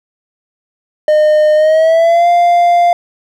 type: tone with pitch glide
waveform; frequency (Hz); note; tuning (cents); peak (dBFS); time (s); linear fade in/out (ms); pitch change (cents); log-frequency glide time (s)
triangle; 610 to 696.7; D#5 to F5; -34 to -4; -4; 1.08-2.93; 2; +230; 1.55-2.28
effects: none